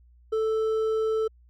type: tone with hard clipping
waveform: triangle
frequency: 440 Hz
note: A4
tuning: in tune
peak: -24 dBFS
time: 0.32-1.28 s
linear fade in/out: 10 ms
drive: 8 dB
effects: added 60 Hz sine -53 dBFS peak until 1.49 s